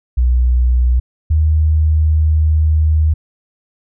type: tone pair in turn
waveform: sine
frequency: 61.74 / 77.79 Hz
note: B1 / D#2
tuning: 0 / 0 cents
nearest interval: major third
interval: 400 cents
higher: second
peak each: -9 dBFS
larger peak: neither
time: 0.17-1 / 1.3-3.14 s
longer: second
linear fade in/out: 10 ms
effects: none